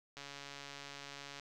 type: click train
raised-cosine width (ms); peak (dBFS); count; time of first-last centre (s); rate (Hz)
0.2; -30; 174; 0.17-1.397; 141
effects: none